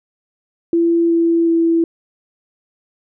sine tone with pitch steps, 337 / 334.5 / 332 Hz, E4 / E4 / E4, +38 / +25 / +12 cents, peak -11 dBFS, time 0.73-1.84 s, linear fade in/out 2 ms, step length 370 ms, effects none

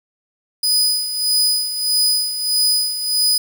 sawtooth tone with tremolo, 4978 Hz, D#8, in tune, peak -10 dBFS, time 0.63-3.38 s, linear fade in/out 5 ms, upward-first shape sine, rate 1.6 Hz, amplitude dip 65%, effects 7-bit

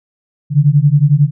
sine beating tone pair, 140 / 151 Hz, C#3 / D3, +18 / +48 cents, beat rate 11 Hz, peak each -10 dBFS, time 0.5-1.31 s, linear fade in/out 50 ms, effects none

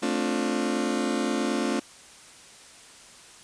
35% pulse chord, D minor seventh, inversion second, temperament just, 220.2 / 264.3 / 293.7 / 352.4 Hz, A3 / C4 / D4 / F4, +2 / +18 / 0 / +16 cents, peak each -28 / -28 / -29 / -29 dBFS, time 0.02-1.8 s, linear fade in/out 10 ms, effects white hiss -49 dBFS RMS until 3.43 s + resampled to 22050 Hz

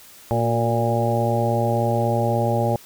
harmonic tone with a mistuned harmonic, 116.54 Hz, A#2, in tune, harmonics 1 / 2 / 3 / 4 / 5 / 6 / 7, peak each -22 / -27 / -28 / -28 / -24 / -31 / -25 dBFS, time 0.31-2.76 s, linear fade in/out 0 ms, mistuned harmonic 3, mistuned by +45 cents, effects white hiss -46 dBFS RMS until 2.85 s

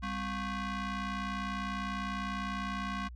sawtooth ring-modulated tone, 450 Hz, A4, 39 cents sharp, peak -27 dBFS, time 0.02-3.09 s, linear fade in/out 20 ms, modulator 645 Hz, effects added 60 Hz sine -43 dBFS peak until 3.15 s + low-pass 4000 Hz 12 dB/octave

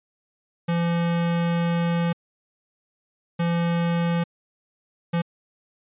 square tone bursts at uneven times, 170.2 Hz, F3, 44 cents flat, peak -21 dBFS, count 3, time 0.68-2.13 / 3.39-4.24 / 5.13-5.22 s, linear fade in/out 10 ms, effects resampled to 8000 Hz

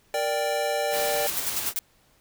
square chord, G minor, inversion first, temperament equal, 466.2 / 587.3 / 784 Hz, Bb4 / D5 / G5, 0 / 0 / 0 cents, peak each -32 / -27 / -30 dBFS, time 0.14-1.27 s, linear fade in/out 2 ms
white noise, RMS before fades -31 dBFS, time 0.9-1.74 s, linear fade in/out 50 ms
blue noise bursts, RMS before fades -27 dBFS, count 6, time 1.27-1.79 s, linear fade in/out 0 ms, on 30 ms, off 68 ms
effects pink hiss -62 dBFS RMS until 2.2 s

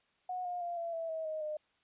sine tone with pitch steps, 731 / 712.2 / 694 / 676.2 / 658.8 / 641.9 / 625.4 / 609.4 Hz, F#5 / F5 / F5 / E5 / E5 / E5 / D#5 / D#5, -21 / +34 / -11 / +44 / -1 / -46 / +9 / -36 cents, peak -35 dBFS, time 0.29-1.57 s, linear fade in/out 5 ms, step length 160 ms, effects white hiss -73 dBFS RMS until 1.83 s + resampled to 8000 Hz

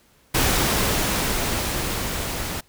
pink noise with level ramp, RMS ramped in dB -19 to -29 dBFS, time 0.34-2.61 s, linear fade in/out 10 ms, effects pink hiss -58 dBFS RMS until 2.68 s

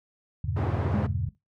sine chord, E diminished seventh, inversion none, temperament just, 82.41 / 98.89 / 118.67 / 142.4 Hz, E2 / G2 / Bb2 / Db3, 0 / +16 / +31 / +47 cents, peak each -31 / -30 / -33 / -33 dBFS, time 0.44-1.29 s, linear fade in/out 5 ms
pink band-pass noise, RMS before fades -33 dBFS, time 0.56-1.07 s, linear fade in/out 10 ms, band 150 to 1000 Hz, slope 12 dB/octave
sine tone with exponential decay, 207.7 Hz, G#3, in tune, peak -23 dBFS, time 0.94-1.35 s, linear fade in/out 0 ms, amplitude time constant 88 ms
effects noise-tail reverb RT60 0.2 s tail -19 dB re dry

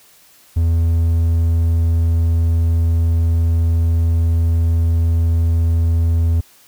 triangle tone, 83 Hz, E2, 12 cents sharp, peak -10 dBFS, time 0.56-6.41 s, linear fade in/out 10 ms, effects white hiss -49 dBFS RMS until 6.67 s

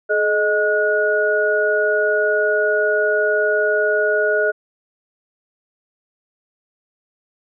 sine tone cluster, 426.3 / 621 / 1453 Hz, G#4 / D#5 / F#6, +45 / -3 / -32 cents, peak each -19 dBFS, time 0.09-4.52 s, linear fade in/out 20 ms, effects none

